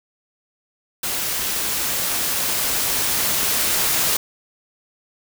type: noise with level ramp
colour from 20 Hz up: white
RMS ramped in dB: -24 to -19 dBFS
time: 1.03-4.17 s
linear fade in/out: 5 ms
effects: none